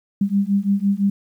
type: beating tone pair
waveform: sine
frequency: 196.4 / 202.3 Hz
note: G3 / G#3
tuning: +4 / -45 cents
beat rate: 5.9 Hz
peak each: -19 / -19 dBFS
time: 0.21-1.1 s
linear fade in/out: 5 ms
effects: 9-bit